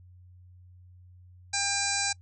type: harmonic tone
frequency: 799 Hz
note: G5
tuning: 33 cents sharp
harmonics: 1 / 2 / 3 / 5 / 6 / 7 / 8 / 9 / 10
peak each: -35 / -35 / -35 / -35 / -35 / -35 / -35 / -35 / -35 dBFS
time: 1.53-2.13 s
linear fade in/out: 10 ms
effects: noise-tail reverb RT60 0.1 s tail -25 dB re dry + added 90 Hz sine -50 dBFS peak until 2.21 s